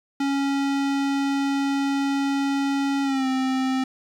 square tone with pitch glide, 277.2 to 261.8 Hz, C#4 to C4, 0 to +1 cents, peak -22 dBFS, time 0.2-3.84 s, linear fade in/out 5 ms, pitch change -99 cents, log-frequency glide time 3.03-3.27 s, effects low-pass 6000 Hz 12 dB/octave + 8-bit

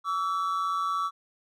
triangle tone pair together, 1141.9 / 1318.5 Hz, D6 / E6, -49 / 0 cents, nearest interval major second, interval 249 cents, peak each -26 / -28 dBFS, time 0.04-1.11 s, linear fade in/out 50 ms, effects none

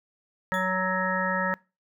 harmonic tone, 186.5 Hz, F#3, 14 cents sharp, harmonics 1 / 3 / 5 / 7 / 9 / 10, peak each -31 / -31 / -31 / -31 / -31 / -31 dBFS, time 0.52-1.54 s, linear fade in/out 0 ms
sawtooth tone with exponential decay, 3432 Hz, A7, 44 cents flat, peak -34 dBFS, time 0.54-0.76 s, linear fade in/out 0 ms, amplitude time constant 46 ms
effects noise-tail reverb RT60 0.3 s tail -24 dB re dry

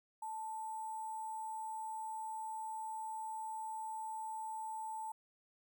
sine tone with sample-and-hold, 880 Hz, A5, in tune, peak -40 dBFS, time 0.22-5.12 s, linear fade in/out 5 ms, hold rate 8820 Hz, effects none

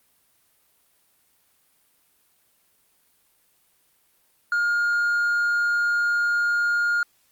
sine tone with hard clipping, 1418 Hz, F6, 26 cents sharp, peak -20 dBFS, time 4.52-7.03 s, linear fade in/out 2 ms, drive 2 dB, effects white hiss -64 dBFS RMS until 7.31 s + Opus 32 kbps

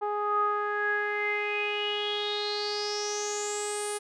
sawtooth tone with low-pass filter sweep, 415.3 Hz, G#4, in tune, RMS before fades -30 dBFS, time 0.01-3.99 s, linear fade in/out 20 ms, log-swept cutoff 1000 to 9800 Hz, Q 9.3, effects none

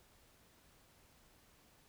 silence, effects pink hiss -67 dBFS RMS until 1.88 s

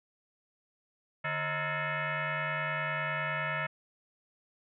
sine tone with frequency modulation, 239.9 Hz, A#3, 50 cents sharp, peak -30 dBFS, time 1.24-3.67 s, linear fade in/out 10 ms, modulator 390 Hz, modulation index 5.6, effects none

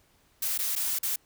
blue noise with dropouts, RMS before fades -29 dBFS, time 0.42-1.16 s, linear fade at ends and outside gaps 5 ms, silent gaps 0.578-0.588 / 0.754-0.761 / 0.988-1.03 s, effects pink hiss -65 dBFS RMS until 1.25 s

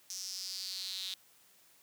sawtooth tone with high-pass filter sweep, 188.5 Hz, F#3, 32 cents sharp, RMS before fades -41 dBFS, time 0.1-1.14 s, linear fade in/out 0 ms, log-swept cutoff 5800 to 3700 Hz, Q 6.2, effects white hiss -64 dBFS RMS until 1.82 s + high-pass 100 Hz 12 dB/octave

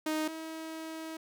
sawtooth tone pair in turn, 311.1 / 320.6 Hz, D#4 / E4, 0 / -48 cents, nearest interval minor second, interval 52 cents, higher second, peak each -26 / -35 dBFS, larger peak first, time 0.06-0.28 / 0.28-1.17 s, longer second, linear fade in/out 5 ms, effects none

